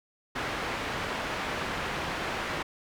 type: low-pass noise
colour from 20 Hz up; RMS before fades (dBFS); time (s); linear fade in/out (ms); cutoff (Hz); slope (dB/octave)
white; -33; 0.35-2.63; 10; 1900; 12
effects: none